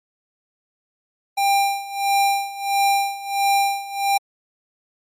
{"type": "tone with tremolo", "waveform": "square", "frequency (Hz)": 795, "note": "G5", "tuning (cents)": 24, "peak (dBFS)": -15, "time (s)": [1.37, 4.18], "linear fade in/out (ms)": 10, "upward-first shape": "sine", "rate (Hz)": 1.5, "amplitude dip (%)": 85, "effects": ["MP3 64 kbps"]}